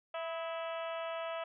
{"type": "harmonic tone with a mistuned harmonic", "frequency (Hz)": 330, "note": "E4", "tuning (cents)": 2, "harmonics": [2, 3, 4, 5, 6, 7, 8, 9, 10], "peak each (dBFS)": [-38, -46, -44, -52, -53, -54, -50, -53, -55], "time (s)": [0.14, 1.44], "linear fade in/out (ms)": 5, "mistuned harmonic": 4, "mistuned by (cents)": -37, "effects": []}